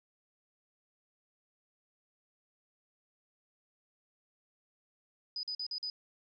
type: tone bursts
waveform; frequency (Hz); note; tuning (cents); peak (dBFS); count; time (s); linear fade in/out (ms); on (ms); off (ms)
sine; 4978; D#8; 0; -35; 5; 5.36-5.9; 2; 72; 45
effects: none